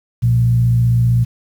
sine tone with frequency modulation, 119.2 Hz, A#2, 39 cents sharp, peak -10 dBFS, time 0.22-1.25 s, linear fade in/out 20 ms, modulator 55.5 Hz, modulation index 0.4, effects 7-bit

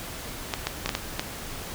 clicks, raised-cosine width 0.2 ms, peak -8 dBFS, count 6, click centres 0.538 / 0.67 / 0.86 / 0.892 / 0.951 / 1.195 s, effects pink hiss -37 dBFS RMS until 1.74 s

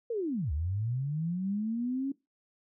sine linear two-way sweep, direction down then up, 482.6 to 69.3 to 278.9 Hz, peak -29 dBFS, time 0.1-2.12 s, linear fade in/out 5 ms, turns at 0.52 s, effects noise-tail reverb RT60 0.2 s tail -19 dB re dry

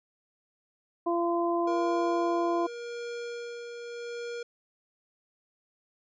harmonic tone, 342.3 Hz, F4, 35 cents flat, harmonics 1 / 2 / 3, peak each -27 / -30 / -32 dBFS, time 1.06-2.67 s, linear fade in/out 10 ms
square tone with tremolo, 474.1 Hz, A#4, 29 cents sharp, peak -35 dBFS, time 1.67-4.43 s, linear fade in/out 5 ms, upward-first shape sine, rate 0.85 Hz, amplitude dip 40%
effects resampled to 16000 Hz

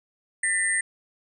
sine tone cluster, 1797 / 1985 / 8610 Hz, A6 / B6 / C9, +36 / +8 / +49 cents, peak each -26 dBFS, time 0.43-0.81 s, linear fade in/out 5 ms, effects none

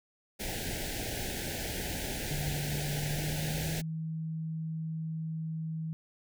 pink band-stop noise, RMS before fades -36 dBFS, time 0.39-3.82 s, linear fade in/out 20 ms, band 860 to 1500 Hz, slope 96 dB/octave
sine tone with pitch glide, 146.83 to 160.12 Hz, D3 to D#3, 0 to +50 cents, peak -33 dBFS, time 2.31-5.93 s, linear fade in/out 0 ms, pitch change +150 cents, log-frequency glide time 3.01-3.79 s
effects none

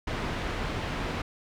pink low-pass noise, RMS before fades -32 dBFS, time 0.07-1.22 s, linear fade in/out 5 ms, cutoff 3000 Hz, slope 12 dB/octave, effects none

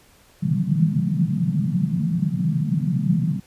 white band-pass noise, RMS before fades -21 dBFS, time 0.42-3.4 s, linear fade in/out 10 ms, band 140 to 190 Hz, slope 48 dB/octave, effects pink hiss -54 dBFS RMS until 3.46 s + resampled to 32000 Hz

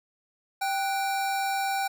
square tone pair together, 784 / 1480 Hz, G5 / F#6, 0 / 0 cents, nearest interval major seventh, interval 1100 cents, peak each -27 / -35 dBFS, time 0.61-1.88 s, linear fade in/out 10 ms, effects none

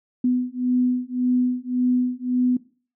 sine beating tone pair, 248.8 / 250.6 Hz, B3 / B3, +13 / +25 cents, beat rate 1.8 Hz, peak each -22 dBFS, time 0.24-2.57 s, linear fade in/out 5 ms, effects noise-tail reverb RT60 0.4 s tail -19 dB re dry

